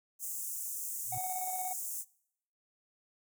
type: high-pass noise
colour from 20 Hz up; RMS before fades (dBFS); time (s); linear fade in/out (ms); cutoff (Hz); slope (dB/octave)
pink; -39; 0.19-2.05; 50; 6700; 48
type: tone with exponential growth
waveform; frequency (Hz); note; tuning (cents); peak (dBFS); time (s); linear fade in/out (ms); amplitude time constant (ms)
triangle; 116.54; A#2; 0; -36; 1-1.18; 5; 37
type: tone with tremolo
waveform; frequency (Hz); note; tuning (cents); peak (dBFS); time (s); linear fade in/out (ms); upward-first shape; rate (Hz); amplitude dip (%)
triangle; 742; F#5; +5; -33; 1.12-1.73; 5; square; 17; 40
effects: noise-tail reverb RT60 0.7 s tail -23 dB re dry